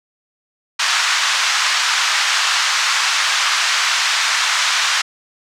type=band-pass noise; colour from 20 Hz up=pink; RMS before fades=-17 dBFS; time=0.79-5.02 s; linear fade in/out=10 ms; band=1100 to 6700 Hz; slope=24 dB/octave; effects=none